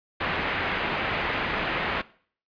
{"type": "low-pass noise", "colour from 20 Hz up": "white", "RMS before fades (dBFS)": -28, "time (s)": [0.2, 2.02], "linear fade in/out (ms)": 10, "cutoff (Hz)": 2600, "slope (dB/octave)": 24, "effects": ["noise-tail reverb RT60 0.5 s tail -20 dB re dry", "resampled to 11025 Hz"]}